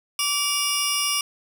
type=tone cluster; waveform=20% pulse; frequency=1160 / 2836 / 5100 Hz; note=D6 / F7 / D#8; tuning=-22 / +26 / +42 cents; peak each=-23 / -20 / -21 dBFS; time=0.19-1.21 s; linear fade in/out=2 ms; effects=9-bit